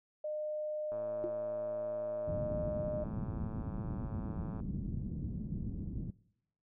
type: tone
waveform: sine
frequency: 608 Hz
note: D#5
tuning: 40 cents flat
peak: -35 dBFS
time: 0.24-3.04 s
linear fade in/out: 5 ms
type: click train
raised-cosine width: 1 ms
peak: -36 dBFS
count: 406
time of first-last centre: 0.92-4.602 s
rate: 110 Hz
type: tone with exponential decay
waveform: sine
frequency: 349.2 Hz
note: F4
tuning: in tune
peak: -31 dBFS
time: 1.24-1.35 s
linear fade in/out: 0 ms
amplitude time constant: 22 ms
type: low-pass noise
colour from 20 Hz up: white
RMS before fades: -39 dBFS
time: 2.27-6.11 s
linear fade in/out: 10 ms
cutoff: 220 Hz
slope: 24 dB/octave
effects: noise-tail reverb RT60 0.8 s tail -22 dB re dry